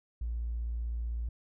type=tone with tanh clipping; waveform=triangle; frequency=57.9 Hz; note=A#1; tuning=11 cents flat; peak=-31 dBFS; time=0.21-1.29 s; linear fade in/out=5 ms; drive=2 dB; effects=none